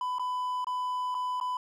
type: tone with dropouts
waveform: triangle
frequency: 1000 Hz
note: B5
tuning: 21 cents sharp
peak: -27 dBFS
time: 0.01-1.57 s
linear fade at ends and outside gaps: 2 ms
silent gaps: 0.185-0.195 / 0.645-0.669 / 1.145-1.149 / 1.401-1.411 s
effects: none